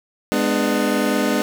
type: chord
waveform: 25% pulse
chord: G# diminished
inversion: none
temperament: just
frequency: 207.7 / 249.2 / 299 Hz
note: G#3 / B3 / D4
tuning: 0 / +16 / +31 cents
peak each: -18 dBFS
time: 0.32-1.42 s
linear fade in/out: 0 ms
effects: none